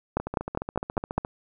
two click trains, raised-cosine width 1 ms, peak -17 / -9 dBFS, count 16 / 6, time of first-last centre 0.2-1.249 / 0.17-1.18 s, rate 14.3 / 4.95 Hz, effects none

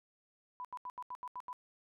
sine tone bursts, 994 Hz, B5, 11 cents sharp, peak -40 dBFS, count 8, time 0.6-1.529 s, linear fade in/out 0 ms, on 47 ms, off 79 ms, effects none

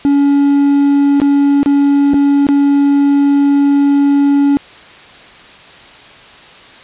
triangle tone with dropouts, 282.5 Hz, C#4, 33 cents sharp, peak -5 dBFS, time 0.05-4.57 s, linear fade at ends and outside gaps 0 ms, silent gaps 1.201-1.217 / 1.631-1.66 / 2.135-2.142 / 2.468-2.488 s, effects white hiss -37 dBFS RMS until 6.83 s + resampled to 8000 Hz

